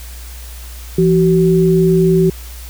sine tone pair together, 168.4 / 378 Hz, E3 / F#4, +37 / +37 cents, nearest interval octave + major second, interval 1400 cents, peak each -11 dBFS, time 0.98-2.3 s, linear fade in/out 5 ms, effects added 60 Hz sine -29 dBFS peak until 2.69 s + white hiss -37 dBFS RMS until 2.69 s

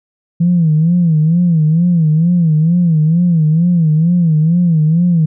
sine tone with vibrato, 164.81 Hz, E3, in tune, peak -7 dBFS, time 0.4-5.26 s, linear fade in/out 10 ms, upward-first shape sine, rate 2.2 Hz, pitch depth 130 cents each way, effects tanh soft clip ceiling -3 dBFS

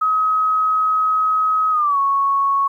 sine tone with pitch glide, 1271 to 1106.5 Hz, D#6 to C#6, +36 to -3 cents, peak -14 dBFS, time 0.01-2.68 s, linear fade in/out 10 ms, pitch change -239 cents, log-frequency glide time 1.71-1.98 s, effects 9-bit

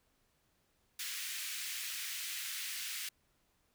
pink high-pass noise, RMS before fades -41 dBFS, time 0.99-3.09 s, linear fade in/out 5 ms, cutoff 1900 Hz, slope 24 dB/octave, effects pink hiss -75 dBFS RMS until 3.74 s

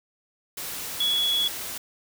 sine tone in noise, 3371 Hz, G#7, 25 cents sharp, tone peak -21 dBFS, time 1-1.48 s, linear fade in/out 5 ms, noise white, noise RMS -34 dBFS, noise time 0.57-1.78 s, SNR +10 dB, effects none

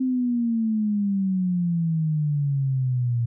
sine exponential sweep, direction down, 261.6 to 116.54 Hz, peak -20 dBFS, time 0-3.26 s, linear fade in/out 10 ms, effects none

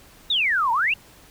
sine exponential two-way sweep, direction down then up, 3865 to 886 to 2880 Hz, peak -18 dBFS, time 0.3-0.94 s, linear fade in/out 5 ms, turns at 0.72 s, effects pink hiss -50 dBFS RMS until 1.3 s

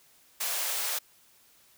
white high-pass noise, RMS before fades -31 dBFS, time 0.4-0.99 s, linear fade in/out 10 ms, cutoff 450 Hz, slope 48 dB/octave, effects white hiss -61 dBFS RMS until 1.77 s

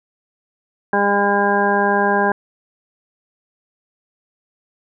harmonic tone, 202 Hz, G#3, 48 cents flat, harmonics 1 / 2 / 3 / 4 / 5 / 7 / 8, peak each -22 / -20 / -23 / -19 / -22 / -31 / -20 dBFS, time 0.93-2.32 s, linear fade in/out 2 ms, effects none

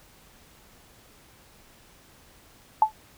sine tone with exponential decay, 868 Hz, A5, 24 cents flat, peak -10 dBFS, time 2.82-2.92 s, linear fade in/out 2 ms, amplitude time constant 20 ms, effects pink hiss -55 dBFS RMS until 3.17 s

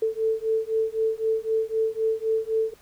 sine beating tone pair, 441.4 / 445.3 Hz, A4 / A4, +5 / +21 cents, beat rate 3.9 Hz, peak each -25 dBFS, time 0.02-2.74 s, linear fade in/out 5 ms, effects pink hiss -56 dBFS RMS until 2.81 s

